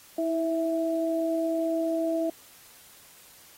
sine tone pair together, 325.4 / 658.7 Hz, E4 / E5, -22 / -1 cents, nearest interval octave, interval 1221 cents, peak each -27 dBFS, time 0.18-2.3 s, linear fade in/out 5 ms, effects white hiss -53 dBFS RMS until 3.57 s + AAC 48 kbps

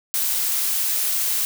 blue noise, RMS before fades -22 dBFS, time 0.14-1.45 s, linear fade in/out 0 ms, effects none

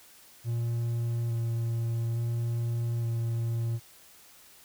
triangle tone with vibrato, 116.54 Hz, A#2, in tune, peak -25 dBFS, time 0.44-3.8 s, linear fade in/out 50 ms, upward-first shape square, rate 0.58 Hz, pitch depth 12 cents each way, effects white hiss -55 dBFS RMS until 4.64 s

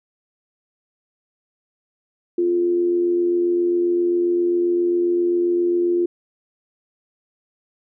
sine tone with amplitude modulation, 349.2 Hz, F4, in tune, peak -14 dBFS, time 2.38-6.06 s, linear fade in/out 5 ms, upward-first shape sine, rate 87.5 Hz, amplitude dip 40%, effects none

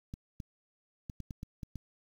clicks, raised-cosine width 5 ms, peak -28 dBFS, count 8, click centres 0.139 / 0.402 / 1.098 / 1.203 / 1.308 / 1.431 / 1.632 / 1.757 s, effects 9-bit

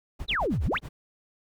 brown noise with tremolo, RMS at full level -34 dBFS, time 0.19-0.89 s, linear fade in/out 10 ms, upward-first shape sine, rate 9.3 Hz, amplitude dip 100%
sine exponential two-way sweep, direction down then up, 4186 to 54.9 to 4186 Hz, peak -24 dBFS, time 0.28-0.79 s, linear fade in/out 20 ms, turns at 0.64 s
effects none

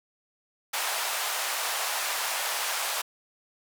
pink band-pass noise, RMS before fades -30 dBFS, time 0.73-3.02 s, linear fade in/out 10 ms, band 680 to 16000 Hz, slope 24 dB/octave, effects none

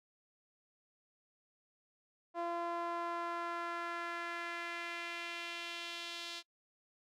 sawtooth tone with band-pass filter sweep, 342.2 Hz, F4, 35 cents flat, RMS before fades -41 dBFS, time 2.34-6.43 s, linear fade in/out 50 ms, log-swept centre 800 to 3900 Hz, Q 1.9, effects noise-tail reverb RT60 0.1 s tail -26 dB re dry

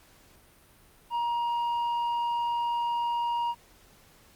triangle tone with tanh clipping, 946 Hz, A#5, 25 cents sharp, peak -27 dBFS, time 1.1-3.55 s, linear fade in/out 50 ms, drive 9 dB, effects pink hiss -58 dBFS RMS until 4.35 s + Opus 48 kbps

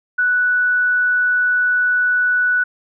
sine tone, 1480 Hz, F#6, in tune, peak -13 dBFS, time 0.18-2.64 s, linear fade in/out 10 ms, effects none

